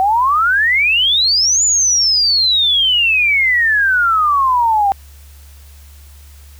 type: exponential two-way sweep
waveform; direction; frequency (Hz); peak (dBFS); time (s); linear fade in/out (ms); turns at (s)
sine; up then down; 745 to 7080 to 775; -10; 0-4.92; 0; 1.64
effects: added 71 Hz sine -37 dBFS peak until 6.59 s + white hiss -47 dBFS RMS until 6.59 s